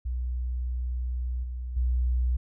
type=tone with level steps; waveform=sine; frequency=61.74 Hz; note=B1; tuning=in tune; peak=-27 / -31 / -22 dBFS; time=0.05-2.37 s; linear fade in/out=10 ms; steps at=1.43 / 1.76 s; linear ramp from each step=10 ms; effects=none